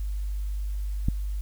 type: click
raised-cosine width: 5 ms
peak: -12 dBFS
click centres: 1.085 s
effects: added 50 Hz sine -27 dBFS peak until 1.41 s + white hiss -55 dBFS RMS until 1.41 s